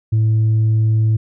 sine tone with tanh clipping, 110 Hz, A2, in tune, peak -12 dBFS, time 0.12-1.17 s, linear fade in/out 10 ms, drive 1 dB, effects none

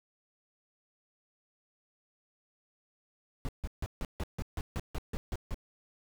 brown noise bursts, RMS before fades -34 dBFS, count 12, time 3.45-5.544 s, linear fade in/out 0 ms, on 37 ms, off 150 ms, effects none

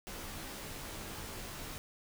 pink noise with comb filter, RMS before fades -44 dBFS, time 0.07-1.78 s, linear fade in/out 0 ms, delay 17 ms, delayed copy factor -0.75, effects none

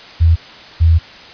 sine tone pair in turn, 82.41 / 82.1 Hz, E2 / E2, 0 / -6 cents, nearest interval unison, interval 6 cents, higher first, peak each -6 dBFS, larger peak neither, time 0.2-0.36 / 0.8-0.99 s, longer second, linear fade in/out 20 ms, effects white hiss -36 dBFS RMS until 1.33 s + resampled to 11025 Hz

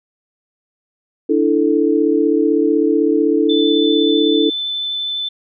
sine chord, D suspended second, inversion none, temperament equal, 293.7 / 329.6 / 440 Hz, D4 / E4 / A4, 0 / 0 / 0 cents, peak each -16 dBFS, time 1.29-4.5 s, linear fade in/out 10 ms
sine tone with vibrato, 3520 Hz, A7, in tune, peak -19 dBFS, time 3.49-5.29 s, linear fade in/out 10 ms, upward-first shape triangle, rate 12 Hz, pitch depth 9 cents each way
effects none

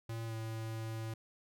square tone with pitch glide, 114 to 111.91 Hz, A#2 to A2, -38 to +30 cents, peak -39 dBFS, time 0.09-1.14 s, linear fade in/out 5 ms, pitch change -32 cents, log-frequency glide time 0.26-0.34 s, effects none

